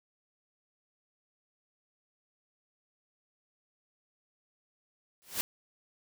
white noise with exponential growth, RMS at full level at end -28 dBFS, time 5.22-5.41 s, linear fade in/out 0 ms, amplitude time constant 41 ms, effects none

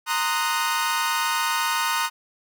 sawtooth chord, C half-diminished seventh, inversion third, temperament equal with one note detuned, 926.4 / 1046.5 / 1244.5 / 1480 Hz, Bb5 / C6 / Eb6 / Gb6, -11 / 0 / 0 / 0 cents, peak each -22 / -26 / -23 / -25 dBFS, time 0.06-2.1 s, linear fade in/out 50 ms, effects none

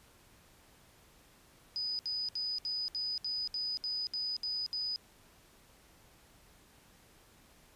sine tone bursts, 4978 Hz, D#8, in tune, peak -33 dBFS, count 11, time 1.76-4.96 s, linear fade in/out 0 ms, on 230 ms, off 67 ms, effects pink hiss -62 dBFS RMS until 7.75 s + resampled to 32000 Hz

